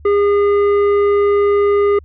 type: tone with hard clipping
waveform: triangle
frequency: 406.8 Hz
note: G#4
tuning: 36 cents flat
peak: -12 dBFS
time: 0.05-1.99 s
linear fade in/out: 5 ms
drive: 12 dB
effects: added 74 Hz sine -37 dBFS peak until 2.04 s + resampled to 8000 Hz